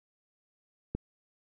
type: click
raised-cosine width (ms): 3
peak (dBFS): -19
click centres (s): 0.95
effects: none